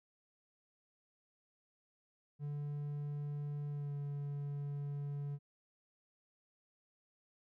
triangle tone with pitch glide, 145.7 to 143.2 Hz, D3 to D3, -13 to -43 cents, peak -36 dBFS, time 2.39-5.39 s, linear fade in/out 50 ms, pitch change -30 cents, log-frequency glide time 3.69-3.93 s, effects none

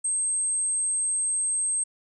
sine tone, 8372 Hz, C9, in tune, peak -23 dBFS, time 0.04-1.84 s, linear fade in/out 10 ms, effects none

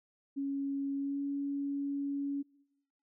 sine tone with pitch glide, 277.2 to 281.1 Hz, C#4 to C#4, 0 to +24 cents, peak -32 dBFS, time 0.36-2.43 s, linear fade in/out 20 ms, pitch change +24 cents, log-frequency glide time 0.96-1.21 s, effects noise-tail reverb RT60 0.9 s tail -24 dB re dry

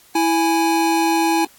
square tone pair together, 329.6 / 830.6 Hz, E4 / G#5, 0 / 0 cents, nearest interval octave + major third, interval 1600 cents, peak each -18 / -19 dBFS, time 0.15-1.45 s, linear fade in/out 5 ms, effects white hiss -50 dBFS RMS until 1.58 s + AAC 64 kbps

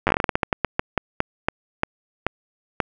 slowing click train, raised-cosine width 0.5 ms, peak -3 dBFS, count 21, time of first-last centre 0.07-2.802 s, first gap 9 ms, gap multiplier 1.24, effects none

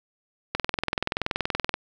click train, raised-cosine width 0.3 ms, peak -8 dBFS, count 26, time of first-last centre 0.55-1.74 s, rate 21 Hz, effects none

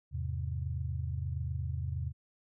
sine chord, E augmented, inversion none, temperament equal, 82.41 / 103.83 / 130.81 Hz, E2 / G#2 / B#2, 0 / 0 / 0 cents, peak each -35 / -40 / -37 dBFS, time 0.11-2.13 s, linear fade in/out 50 ms, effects none

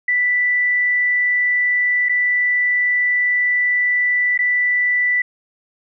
sine tone with dropouts, 1975.5 Hz, B6, in tune, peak -14 dBFS, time 0.08-5.22 s, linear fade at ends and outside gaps 5 ms, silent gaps 2.087-2.093 / 4.377-4.389 s, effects none

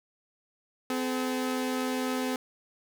sawtooth tone pair together, 256.2 / 428.1 Hz, C4 / A4, -36 / -47 cents, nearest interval major sixth, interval 889 cents, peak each -25 / -31 dBFS, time 0.9-2.36 s, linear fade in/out 2 ms, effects none

